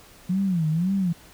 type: tone with vibrato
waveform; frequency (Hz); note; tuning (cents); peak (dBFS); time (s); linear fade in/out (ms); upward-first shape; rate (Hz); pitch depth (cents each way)
sine; 174.61; F3; 0; -20; 0.29-1.13; 10; sine; 1.9; 210
effects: pink hiss -50 dBFS RMS until 1.33 s